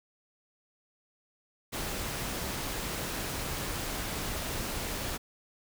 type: noise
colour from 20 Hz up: pink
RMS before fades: -35 dBFS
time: 1.72-5.18 s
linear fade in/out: 20 ms
effects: none